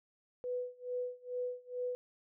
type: tone with tremolo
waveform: sine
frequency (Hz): 495.9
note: B4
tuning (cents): +7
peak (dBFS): -33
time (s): 0.44-1.95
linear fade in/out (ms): 0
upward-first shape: sine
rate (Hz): 2.3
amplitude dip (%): 95
effects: none